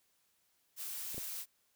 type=noise; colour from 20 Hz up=blue; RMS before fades=-42 dBFS; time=0.76-1.46 s; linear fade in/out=50 ms
type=clicks; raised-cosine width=2 ms; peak=-37 / -30 dBFS; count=2; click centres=1.145 / 1.18 s
effects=white hiss -75 dBFS RMS until 1.75 s